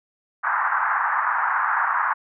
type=band-pass noise; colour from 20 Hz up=pink; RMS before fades=-22 dBFS; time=0.43-2.14 s; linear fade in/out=20 ms; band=870 to 1700 Hz; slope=48 dB/octave; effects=none